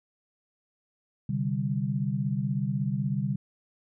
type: chord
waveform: sine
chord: C suspended second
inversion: none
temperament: just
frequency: 130.81 / 147.16 / 196.22 Hz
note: C3 / D3 / G3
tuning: 0 / +4 / +2 cents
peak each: -30 dBFS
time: 1.29-3.36 s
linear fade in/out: 5 ms
effects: none